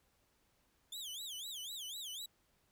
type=tone with vibrato; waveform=sawtooth; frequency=3420 Hz; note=A7; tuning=50 cents flat; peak=-40 dBFS; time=0.92-2.26 s; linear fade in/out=5 ms; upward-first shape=sine; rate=4 Hz; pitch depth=250 cents each way; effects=pink hiss -75 dBFS RMS until 2.71 s